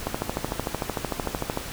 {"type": "click train", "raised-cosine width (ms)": 1, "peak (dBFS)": -11, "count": 21, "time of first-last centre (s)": [0.07, 1.574], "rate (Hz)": 13.3, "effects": ["pink hiss -36 dBFS RMS until 1.72 s"]}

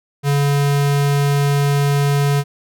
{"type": "tone", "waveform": "square", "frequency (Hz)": 142.2, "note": "C#3", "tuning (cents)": 45, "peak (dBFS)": -14, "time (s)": [0.23, 2.44], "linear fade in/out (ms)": 50, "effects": []}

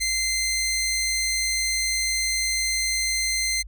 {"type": "tone", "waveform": "15% pulse", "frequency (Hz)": 2078, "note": "C7", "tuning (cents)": -12, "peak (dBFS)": -16, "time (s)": [0, 3.63], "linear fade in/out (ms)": 20, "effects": ["added 50 Hz sine -37 dBFS peak until 3.67 s"]}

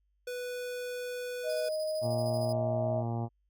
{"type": "tone", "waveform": "square", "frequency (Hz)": 493.9, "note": "B4", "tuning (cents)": 0, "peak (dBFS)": -36, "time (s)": [0.27, 1.69], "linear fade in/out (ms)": 5}
{"type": "tone with pitch glide", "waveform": "sine", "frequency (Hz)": [622.3, 633.5], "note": ["D#5", "D#5"], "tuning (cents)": [0, 31], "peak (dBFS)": -30, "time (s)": [1.43, 3.04], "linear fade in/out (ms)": 50, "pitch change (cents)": 31, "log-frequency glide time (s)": [1.89, 2.55]}
{"type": "tone with tremolo", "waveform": "sawtooth", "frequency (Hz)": 4978, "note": "D#8", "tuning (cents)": 0, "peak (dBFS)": -39, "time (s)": [1.49, 2.53], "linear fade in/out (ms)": 10, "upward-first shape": "square", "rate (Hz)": 13, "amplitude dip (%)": 50}
{"type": "harmonic tone", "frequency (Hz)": 116.54, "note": "A#2", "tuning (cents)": 0, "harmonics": [1, 2, 3, 4, 5, 6, 7, 8, 9, 10], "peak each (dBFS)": [-32, -38, -42, -47, -47, -43, -43, -50, -57, -57], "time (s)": [2.01, 3.29], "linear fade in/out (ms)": 50}
{"effects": ["added 50 Hz sine -70 dBFS peak until 3.49 s"]}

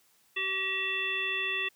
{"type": "harmonic tone", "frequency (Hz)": 383.1, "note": "G4", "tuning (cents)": -40, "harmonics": [1, 3, 5, 7, 9], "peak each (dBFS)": [-41, -42, -34, -31, -37], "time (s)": [0.36, 1.69], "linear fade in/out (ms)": 10, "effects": ["white hiss -66 dBFS RMS until 1.75 s", "high-pass 60 Hz 12 dB/octave"]}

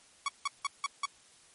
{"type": "tone bursts", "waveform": "sawtooth", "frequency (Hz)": 1123, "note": "C#6", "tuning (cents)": 22, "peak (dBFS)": -25, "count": 5, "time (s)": [0.26, 1.055], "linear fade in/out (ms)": 2, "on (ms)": 23, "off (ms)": 170, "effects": ["white hiss -60 dBFS RMS until 1.54 s", "MP3 48 kbps"]}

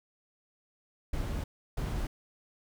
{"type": "noise bursts at uneven times", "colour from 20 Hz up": "brown", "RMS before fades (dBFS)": -33, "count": 2, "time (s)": [[1.13, 1.44], [1.77, 2.07]], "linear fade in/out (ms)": 5, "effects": []}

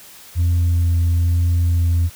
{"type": "tone with vibrato", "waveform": "sine", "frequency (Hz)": 85.6, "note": "F2", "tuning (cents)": -34, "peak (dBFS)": -11, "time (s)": [0.35, 2.1], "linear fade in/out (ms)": 50, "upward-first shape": "sine", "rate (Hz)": 1.1, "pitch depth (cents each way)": 12, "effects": ["tanh soft clip ceiling -12 dBFS", "white hiss -42 dBFS RMS until 2.15 s"]}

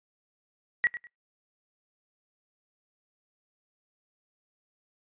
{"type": "tone with echo", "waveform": "sine", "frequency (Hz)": 1918, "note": "A#6", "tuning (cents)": 49, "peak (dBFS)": -20, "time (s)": [0.84, 0.87], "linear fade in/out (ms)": 0, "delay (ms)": 100, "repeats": 2, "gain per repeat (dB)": -13, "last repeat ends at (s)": 1.07, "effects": ["noise-tail reverb RT60 0.2 s tail -25 dB re dry", "resampled to 8000 Hz"]}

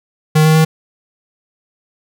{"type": "tone with pitch steps", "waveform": "square", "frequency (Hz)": [155.2, 157.1, 158.5], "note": ["D#3", "D#3", "D#3"], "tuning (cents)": [-4, 17, 32], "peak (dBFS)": -8, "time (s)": [0.35, 0.65], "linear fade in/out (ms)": 10, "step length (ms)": 100, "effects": []}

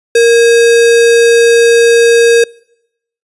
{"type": "tone with sample-and-hold", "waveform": "sine", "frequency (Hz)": 466.2, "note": "A#4", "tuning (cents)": 0, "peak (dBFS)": -3, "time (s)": [0.15, 2.44], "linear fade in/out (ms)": 5, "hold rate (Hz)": 2100, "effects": ["noise-tail reverb RT60 0.8 s tail -26 dB re dry", "resampled to 24000 Hz"]}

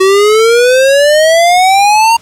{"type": "exponential sweep", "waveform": "square", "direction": "up", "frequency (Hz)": [375.4, 932.3], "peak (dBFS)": -5, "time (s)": [0, 2.17], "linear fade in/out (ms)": 10, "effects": ["pink hiss -40 dBFS RMS until 2.21 s", "low-pass 10000 Hz 12 dB/octave"]}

